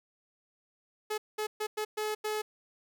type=tone bursts at uneven times; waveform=sawtooth; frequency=427.2 Hz; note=G#4; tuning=49 cents sharp; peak=-27 dBFS; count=6; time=1.1-1.18 / 1.38-1.47 / 1.6-1.67 / 1.77-1.85 / 1.97-2.15 / 2.24-2.42 s; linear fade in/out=10 ms; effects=none